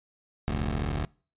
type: tone pair together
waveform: 15% pulse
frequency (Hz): 44.3 / 73.42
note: F1 / D2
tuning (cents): +25 / 0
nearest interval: major sixth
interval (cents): 875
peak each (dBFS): -24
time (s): 0.48-1.05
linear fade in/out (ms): 0
effects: noise-tail reverb RT60 0.4 s tail -25 dB re dry + resampled to 8000 Hz